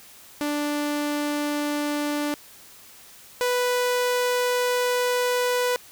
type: tone pair in turn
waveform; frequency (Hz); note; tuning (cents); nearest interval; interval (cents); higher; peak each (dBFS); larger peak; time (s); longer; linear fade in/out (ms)
sawtooth; 293.7 / 493.9; D4 / B4; 0 / 0; major sixth; 900; second; -20 / -17; second; 0.41-2.34 / 3.41-5.76; second; 0
effects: white hiss -48 dBFS RMS until 5.91 s